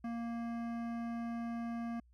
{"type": "tone with hard clipping", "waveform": "triangle", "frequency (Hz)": 233.1, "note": "A#3", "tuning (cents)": 0, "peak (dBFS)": -39, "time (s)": [0.04, 2], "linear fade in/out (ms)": 5, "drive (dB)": 18, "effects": ["added 60 Hz sine -62 dBFS peak until 2.13 s"]}